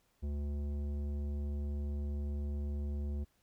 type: tone with tanh clipping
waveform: sine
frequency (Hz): 72.3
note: D2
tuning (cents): -27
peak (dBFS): -36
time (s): 0.22-3.25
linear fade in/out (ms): 20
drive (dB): 13
effects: pink hiss -74 dBFS RMS until 3.42 s